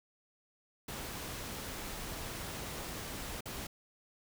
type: noise with dropouts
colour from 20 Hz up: pink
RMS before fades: -42 dBFS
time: 0.88-3.67 s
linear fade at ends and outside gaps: 5 ms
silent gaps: 3.408-3.456 s
effects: none